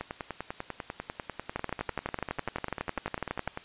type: two click trains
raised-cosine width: 0.5 ms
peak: -15 / -19 dBFS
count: 24 / 37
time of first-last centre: 1.56-3.477 / 0.01-3.574 s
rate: 12 / 10.1 Hz
effects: white hiss -51 dBFS RMS until 3.64 s + resampled to 8000 Hz